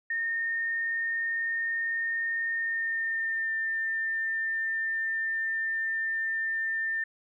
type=tone with pitch glide; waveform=sine; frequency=1831 to 1797.5 Hz; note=A#6 to A6; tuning=-32 to +36 cents; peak=-27 dBFS; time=0.1-7.04 s; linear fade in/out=5 ms; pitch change=-32 cents; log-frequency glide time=2.54-3.62 s; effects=none